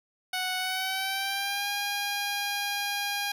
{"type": "tone with pitch glide", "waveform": "10% pulse", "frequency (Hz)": [740, 811.7], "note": ["F#5", "G#5"], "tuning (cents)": [0, -40], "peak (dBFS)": -20, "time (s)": [0.33, 3.32], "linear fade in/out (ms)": 5, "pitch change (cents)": 160, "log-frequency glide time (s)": [0.58, 1.68], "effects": []}